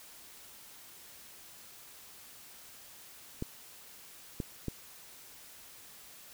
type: clicks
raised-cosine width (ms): 3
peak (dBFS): -21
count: 3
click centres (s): 3.424 / 4.402 / 4.683
effects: white hiss -53 dBFS RMS until 6.33 s